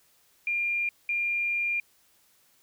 sine tone bursts at uneven times, 2400 Hz, D7, 37 cents sharp, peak -25 dBFS, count 2, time 0.47-0.89 / 1.09-1.8 s, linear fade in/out 2 ms, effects white hiss -64 dBFS RMS until 2.62 s

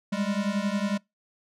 square beating tone pair, 197.2 / 208.2 Hz, G3 / G#3, +11 / +5 cents, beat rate 11 Hz, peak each -29 dBFS, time 0.12-0.98 s, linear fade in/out 10 ms, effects noise-tail reverb RT60 0.2 s tail -24 dB re dry + low-pass 7000 Hz 12 dB/octave

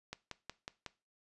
click train, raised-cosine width 0.2 ms, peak -24 dBFS, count 5, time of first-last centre 0.13-0.863 s, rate 5.46 Hz, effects noise-tail reverb RT60 0.3 s tail -19 dB re dry + resampled to 24000 Hz

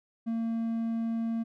triangle tone, 228 Hz, A#3, 38 cents flat, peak -26 dBFS, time 0.26-1.44 s, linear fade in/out 20 ms, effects none

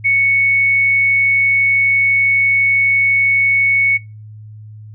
sine tone, 2217 Hz, C#7, in tune, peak -10 dBFS, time 0.04-3.98 s, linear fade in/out 20 ms, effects noise-tail reverb RT60 0.3 s tail -25 dB re dry + added 107 Hz sine -32 dBFS peak until 4.94 s

